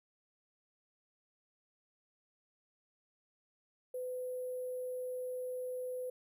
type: tone with sample-and-hold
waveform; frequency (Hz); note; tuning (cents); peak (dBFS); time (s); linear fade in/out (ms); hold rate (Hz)
sine; 504; B4; +35; -37; 3.94-6.1; 5; 11025
effects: none